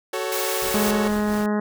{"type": "chord", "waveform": "sawtooth", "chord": "F# minor", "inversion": "none", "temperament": "equal with one note detuned", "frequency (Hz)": [374.7, 440, 554.4], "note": ["F#4", "A4", "C#5"], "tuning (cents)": [22, 0, 0], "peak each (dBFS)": -25, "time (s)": [0.13, 1.08], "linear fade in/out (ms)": 5}
{"type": "high-pass noise", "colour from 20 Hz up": "white", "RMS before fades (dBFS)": -28, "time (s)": [0.32, 0.91], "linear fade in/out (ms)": 2, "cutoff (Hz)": 570, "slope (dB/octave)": 12}
{"type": "noise with tremolo", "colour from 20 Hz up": "pink", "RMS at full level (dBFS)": -34, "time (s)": [0.62, 1.46], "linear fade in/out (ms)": 0, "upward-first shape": "sine", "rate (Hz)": 4.4, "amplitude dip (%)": 45}
{"type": "harmonic tone", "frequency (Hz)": 209.5, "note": "G#3", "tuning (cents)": 15, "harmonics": [1, 2, 3, 4, 5, 6, 7, 8, 9], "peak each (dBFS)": [-21, -27, -31, -33, -35, -37, -38, -39, -40], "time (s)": [0.74, 1.6], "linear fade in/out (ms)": 5}
{"effects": []}